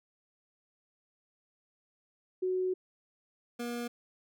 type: tone pair in turn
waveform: sine / 25% pulse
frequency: 370 / 239 Hz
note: F#4 / A#3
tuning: 0 / +43 cents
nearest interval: minor sixth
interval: 757 cents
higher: first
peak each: -28 / -31 dBFS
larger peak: first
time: 2.42-2.74 / 3.59-3.88 s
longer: first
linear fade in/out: 10 ms
effects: none